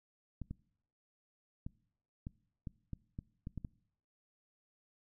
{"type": "clicks", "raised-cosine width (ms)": 5, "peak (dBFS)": -29, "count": 10, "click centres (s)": [0.417, 0.51, 1.665, 2.269, 2.672, 2.933, 3.189, 3.471, 3.577, 3.648], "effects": ["noise-tail reverb RT60 0.7 s tail -23 dB re dry"]}